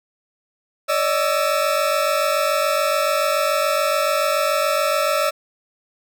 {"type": "tone cluster", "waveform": "40% pulse", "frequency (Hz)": [572, 619, 1328], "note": ["D5", "D#5", "E6"], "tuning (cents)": [-46, -9, 12], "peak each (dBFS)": -21, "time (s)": [0.88, 5.31], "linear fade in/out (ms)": 20, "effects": []}